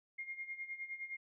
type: tone with tremolo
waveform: sine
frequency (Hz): 2128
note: C7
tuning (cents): +29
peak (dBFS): -39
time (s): 0.18-1.17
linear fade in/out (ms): 10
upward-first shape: sine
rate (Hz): 9.7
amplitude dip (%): 75
effects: none